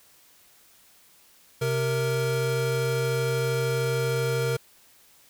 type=tone pair together; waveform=square; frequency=130.81 / 465.3 Hz; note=C3 / A#4; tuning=0 / -3 cents; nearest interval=octave + minor seventh; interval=2197 cents; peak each=-27 dBFS; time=1.61-4.57 s; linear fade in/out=10 ms; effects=white hiss -57 dBFS RMS until 5.29 s